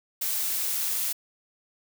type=noise; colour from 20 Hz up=blue; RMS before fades=-28 dBFS; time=0.21-1.13 s; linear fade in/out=10 ms; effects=none